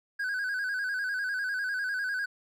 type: tone with vibrato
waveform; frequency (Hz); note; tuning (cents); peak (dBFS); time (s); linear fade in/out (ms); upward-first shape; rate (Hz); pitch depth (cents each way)
triangle; 1568; G6; 0; -27; 0.19-2.26; 10; square; 10; 69
effects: none